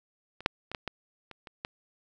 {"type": "clicks", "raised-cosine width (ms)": 0.3, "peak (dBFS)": [-28, -7, -23, -16, -17, -28, -28, -17], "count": 8, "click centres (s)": [0.406, 0.461, 0.716, 0.748, 0.877, 1.313, 1.472, 1.649], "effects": []}